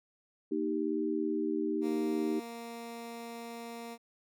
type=chord; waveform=sine; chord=Eb major; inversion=second; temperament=equal; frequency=233.1 / 311.1 / 392 Hz; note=Bb3 / Eb4 / G4; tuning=0 / 0 / 0 cents; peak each=-37 / -32 / -34 dBFS; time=0.51-2.4 s; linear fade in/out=10 ms
type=tone; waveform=15% pulse; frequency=233.1 Hz; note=A#3; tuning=in tune; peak=-35 dBFS; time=1.81-3.98 s; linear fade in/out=50 ms
effects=none